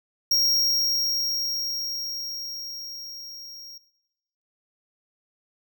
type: tone with level ramp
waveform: square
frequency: 5588 Hz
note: F8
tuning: in tune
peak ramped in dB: -18 to -41 dBFS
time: 0.31-3.78 s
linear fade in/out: 5 ms
effects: noise-tail reverb RT60 1.0 s tail -18 dB re dry